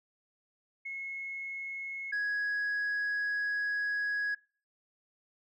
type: tone pair in turn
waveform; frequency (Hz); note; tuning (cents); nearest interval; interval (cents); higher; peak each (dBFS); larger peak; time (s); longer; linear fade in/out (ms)
sine; 2176 / 1665.2; C#7 / G#6; -33 / +4; perfect fourth; 463; first; -36 / -27; second; 0.85-2.12 / 2.12-4.35; second; 10
effects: noise-tail reverb RT60 0.4 s tail -23 dB re dry + tanh soft clip ceiling -28 dBFS